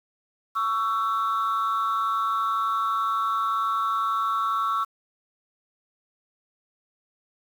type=tone pair together; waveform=sine; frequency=1119.2 / 1331 Hz; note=C#6 / E6; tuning=+16 / +16 cents; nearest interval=minor third; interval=300 cents; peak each=-23 dBFS; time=0.55-4.85 s; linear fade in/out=20 ms; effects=tanh soft clip ceiling -19 dBFS + 8-bit